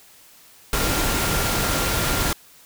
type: tone in noise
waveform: sine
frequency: 1389 Hz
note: F6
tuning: 10 cents flat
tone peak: -31 dBFS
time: 0.73-2.33 s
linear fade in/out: 2 ms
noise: pink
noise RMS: -22 dBFS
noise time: 0.73-2.33 s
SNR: -12 dB
effects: white hiss -50 dBFS RMS until 2.65 s